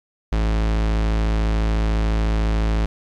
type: tone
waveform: 45% pulse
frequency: 54 Hz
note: A1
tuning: 32 cents flat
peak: -17 dBFS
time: 0.32-2.86 s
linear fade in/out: 5 ms
effects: low-pass 5000 Hz 12 dB/octave + 9-bit